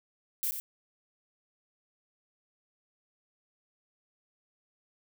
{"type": "noise with echo", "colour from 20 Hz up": "violet", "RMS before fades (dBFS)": -31, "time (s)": [0.43, 0.51], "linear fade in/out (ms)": 0, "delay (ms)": 90, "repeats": 1, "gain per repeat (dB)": -7, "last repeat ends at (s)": 0.6, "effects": []}